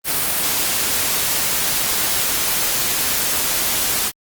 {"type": "noise", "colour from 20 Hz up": "white", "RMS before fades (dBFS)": -19, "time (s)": [0.04, 4.12], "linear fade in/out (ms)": 50, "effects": ["Opus 32 kbps"]}